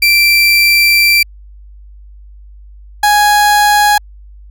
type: tone pair in turn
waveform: 30% pulse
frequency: 2349 / 830.5 Hz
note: D7 / G#5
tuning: 0 / 0 cents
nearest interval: octave + tritone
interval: 1800 cents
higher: first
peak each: -4 dBFS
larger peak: neither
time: 0.02-1.23 / 3.03-3.98 s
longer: first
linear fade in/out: 5 ms
effects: added 50 Hz sine -33 dBFS peak until 4.5 s